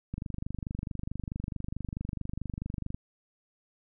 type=click train; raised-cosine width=5 ms; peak=-22 dBFS; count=70; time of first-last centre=0.14-2.945 s; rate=24.6 Hz; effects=none